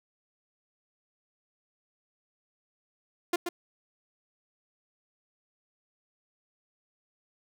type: tone with echo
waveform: sawtooth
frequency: 349.2 Hz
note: F4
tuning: in tune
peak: -20 dBFS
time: 3.33-3.36 s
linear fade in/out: 5 ms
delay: 130 ms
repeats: 1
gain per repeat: -6 dB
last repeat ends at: 3.49 s
effects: none